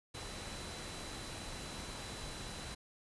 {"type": "tone in noise", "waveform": "sine", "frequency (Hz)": 3990, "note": "B7", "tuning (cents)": 17, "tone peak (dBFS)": -53, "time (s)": [0.14, 2.75], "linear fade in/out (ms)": 10, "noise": "pink", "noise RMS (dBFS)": -45, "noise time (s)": [0.14, 2.75], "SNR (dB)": -11, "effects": ["resampled to 24000 Hz"]}